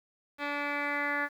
10% pulse tone with low-pass filter sweep, 288.7 Hz, D4, 30 cents flat, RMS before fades -32 dBFS, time 0.38-1.29 s, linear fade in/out 50 ms, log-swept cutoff 2800 to 1800 Hz, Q 5.4, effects 10-bit

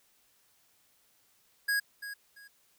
square tone with echo, 1650 Hz, G#6, 12 cents flat, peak -27 dBFS, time 1.68-1.8 s, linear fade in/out 10 ms, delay 340 ms, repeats 2, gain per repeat -12 dB, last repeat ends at 2.48 s, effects white hiss -68 dBFS RMS until 2.78 s

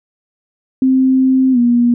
sine tone with pitch glide, 261.6 to 239.9 Hz, C4 to A#3, 0 to +50 cents, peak -8 dBFS, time 0.82-1.94 s, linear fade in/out 2 ms, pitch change -150 cents, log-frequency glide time 1.52-1.58 s, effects none

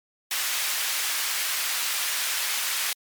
pink high-pass noise, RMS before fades -27 dBFS, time 0.31-2.93 s, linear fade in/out 2 ms, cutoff 1700 Hz, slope 12 dB/octave, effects MP3 96 kbps

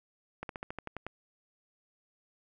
slowing click train, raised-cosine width 0.5 ms, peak -23 dBFS, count 9, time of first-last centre 0.43-1.066 s, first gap 62 ms, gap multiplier 1.07, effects none

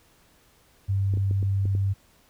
sine tone, 98 Hz, G2, in tune, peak -21 dBFS, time 0.88-1.94 s, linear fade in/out 20 ms
clicks, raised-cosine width 3 ms, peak -22 dBFS, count 6, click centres 1.138 / 1.173 / 1.311 / 1.428 / 1.655 / 1.751 s
effects pink hiss -60 dBFS RMS until 2.29 s

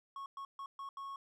triangle tone bursts at uneven times, 1100 Hz, C#6, 14 cents flat, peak -40 dBFS, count 5, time 0.16-0.26 / 0.37-0.45 / 0.59-0.66 / 0.79-0.89 / 0.97-1.16 s, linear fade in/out 2 ms, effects none

